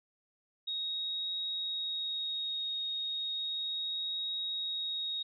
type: tone with vibrato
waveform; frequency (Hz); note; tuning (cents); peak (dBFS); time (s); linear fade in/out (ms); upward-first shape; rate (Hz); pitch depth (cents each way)
sine; 3759; A#7; +14; -33; 0.67-5.23; 10; triangle; 0.34; 11
effects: none